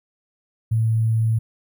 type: tone with sample-and-hold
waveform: sine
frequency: 112 Hz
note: A2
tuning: 31 cents sharp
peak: -16 dBFS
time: 0.71-1.39 s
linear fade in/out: 10 ms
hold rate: 11025 Hz
effects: none

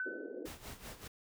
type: tone with exponential decay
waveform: sine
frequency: 1511 Hz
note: F#6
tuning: 36 cents sharp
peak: -33 dBFS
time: 0-0.46 s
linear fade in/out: 1 ms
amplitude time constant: 100 ms
type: band-pass noise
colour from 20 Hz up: white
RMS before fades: -44 dBFS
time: 0.05-0.48 s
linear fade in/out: 20 ms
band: 270 to 510 Hz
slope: 48 dB/octave
type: noise with tremolo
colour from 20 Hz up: pink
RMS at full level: -46 dBFS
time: 0.45-1.08 s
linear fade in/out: 10 ms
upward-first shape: sine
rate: 5.2 Hz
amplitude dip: 75%
effects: none

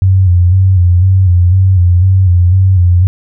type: tone with vibrato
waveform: sine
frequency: 91.6 Hz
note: F#2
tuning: 17 cents flat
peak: -4 dBFS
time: 0.02-3.07 s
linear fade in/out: 0 ms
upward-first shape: square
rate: 2 Hz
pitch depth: 58 cents each way
effects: none

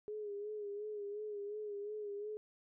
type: tone with vibrato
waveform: sine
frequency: 415.3 Hz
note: G#4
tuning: in tune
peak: -40 dBFS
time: 0.08-2.37 s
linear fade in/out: 0 ms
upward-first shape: sine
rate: 2.8 Hz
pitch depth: 51 cents each way
effects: none

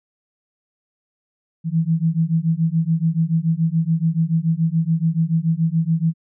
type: beating tone pair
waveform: sine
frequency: 160 / 167 Hz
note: D#3 / E3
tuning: +49 / +23 cents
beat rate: 7 Hz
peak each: -19 dBFS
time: 1.64-6.14 s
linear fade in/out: 50 ms
effects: none

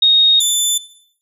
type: tone pair in turn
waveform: sine / 20% pulse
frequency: 3729 / 3520 Hz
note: A#7 / A7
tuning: 0 / 0 cents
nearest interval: minor second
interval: 100 cents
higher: first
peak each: -7 dBFS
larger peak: neither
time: 0.02-0.4 / 0.4-0.78 s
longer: neither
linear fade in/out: 5 ms
effects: noise-tail reverb RT60 0.7 s tail -18 dB re dry

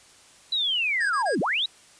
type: linear two-way sweep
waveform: sine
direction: down then up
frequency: 4000 to 153.1 to 4000 Hz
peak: -22 dBFS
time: 0.52-1.66 s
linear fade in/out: 5 ms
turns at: 1.4 s
type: tone bursts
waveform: square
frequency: 1638 Hz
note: G#6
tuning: 24 cents flat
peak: -29 dBFS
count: 3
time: 1-1.354 s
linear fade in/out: 10 ms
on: 100 ms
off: 27 ms
effects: white hiss -53 dBFS RMS until 1.99 s + resampled to 22050 Hz

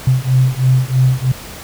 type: beating tone pair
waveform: sine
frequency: 127.7 / 130.8 Hz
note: C3 / C3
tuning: -42 / 0 cents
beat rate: 3.1 Hz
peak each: -13 dBFS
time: 0.07-1.32 s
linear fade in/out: 5 ms
effects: pink hiss -32 dBFS RMS until 1.63 s

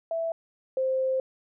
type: tone pair in turn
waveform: sine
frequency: 660 / 523.8 Hz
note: E5 / C5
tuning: +2 / +2 cents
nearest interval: major third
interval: 400 cents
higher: first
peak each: -26 / -23 dBFS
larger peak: second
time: 0.11-0.32 / 0.77-1.2 s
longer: second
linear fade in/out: 2 ms
effects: none

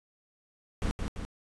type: noise with echo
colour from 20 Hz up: brown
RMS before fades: -29 dBFS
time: 0.82-0.91 s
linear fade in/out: 0 ms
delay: 170 ms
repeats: 2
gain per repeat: -4 dB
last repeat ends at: 1.25 s
effects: resampled to 24000 Hz

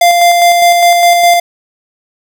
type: tone with tremolo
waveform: square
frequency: 695 Hz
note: F5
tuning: 9 cents flat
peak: -4 dBFS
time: 0.01-1.4 s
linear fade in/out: 5 ms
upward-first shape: square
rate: 4.9 Hz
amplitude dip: 30%
effects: none

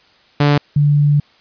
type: tone pair in turn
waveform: sawtooth / sine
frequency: 145.3 / 146.01 Hz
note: D3 / D3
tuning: -18 / -10 cents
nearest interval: unison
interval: 8 cents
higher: second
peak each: -6 / -9 dBFS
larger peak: first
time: 0.4-0.58 / 0.76-1.2 s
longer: second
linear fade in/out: 5 ms
effects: white hiss -51 dBFS RMS until 1.4 s + resampled to 11025 Hz

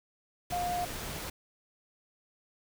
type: tone in noise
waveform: sine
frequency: 709 Hz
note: F5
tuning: 26 cents sharp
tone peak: -30 dBFS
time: 0.52-0.85 s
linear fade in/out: 5 ms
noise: pink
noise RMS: -39 dBFS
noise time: 0.5-1.3 s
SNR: +6 dB
effects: none

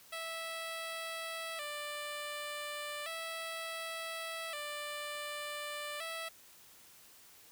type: tone with vibrato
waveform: 10% pulse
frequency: 622.3 Hz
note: D#5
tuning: in tune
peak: -31 dBFS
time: 0.12-6.29 s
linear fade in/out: 10 ms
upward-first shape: square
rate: 0.34 Hz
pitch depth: 91 cents each way
effects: white hiss -59 dBFS RMS until 7.51 s

